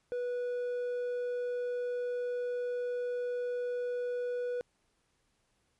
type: tone with hard clipping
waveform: sine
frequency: 490 Hz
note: B4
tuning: 14 cents flat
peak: -33 dBFS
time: 0.12-4.61 s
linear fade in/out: 0 ms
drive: 3 dB
effects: pink hiss -75 dBFS RMS until 5.79 s + resampled to 24000 Hz